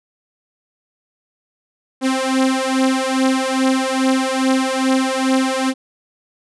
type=beating tone pair; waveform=sawtooth; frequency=261.7 / 264.1 Hz; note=C4 / C4; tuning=0 / +16 cents; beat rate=2.4 Hz; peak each=-14 / -14 dBFS; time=2.01-5.74 s; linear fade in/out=50 ms; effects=resampled to 24000 Hz